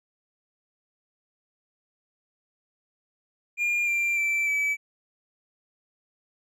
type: tone with pitch steps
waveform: triangle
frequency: 2411 / 2372 / 2334 / 2297 Hz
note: D7 / D7 / D7 / D7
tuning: +45 / +17 / -11 / -39 cents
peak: -21 dBFS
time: 3.57-4.77 s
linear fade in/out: 50 ms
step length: 300 ms
effects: none